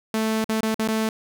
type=tone with dropouts; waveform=sawtooth; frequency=220 Hz; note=A3; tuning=in tune; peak=-17 dBFS; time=0.14-1.09 s; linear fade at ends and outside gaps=2 ms; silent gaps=0.443-0.492 / 0.607-0.63 / 0.744-0.793 / 0.876-0.885 s; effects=none